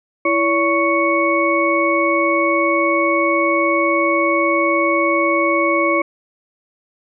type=tone cluster; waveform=sine; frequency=332.7 / 569 / 1110 / 2220 Hz; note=E4 / C#5 / C#6 / C#7; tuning=+16 / +45 / +2 / +2 cents; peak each=-19 dBFS; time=0.25-6.02 s; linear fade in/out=5 ms; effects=none